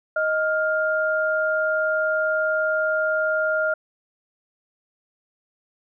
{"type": "tone pair together", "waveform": "sine", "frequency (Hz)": [626, 1405.3], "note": ["D#5", "F6"], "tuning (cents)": [10, 10], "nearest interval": "octave + major second", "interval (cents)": 1400, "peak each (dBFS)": -22, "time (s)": [0.16, 3.74], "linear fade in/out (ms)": 5, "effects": []}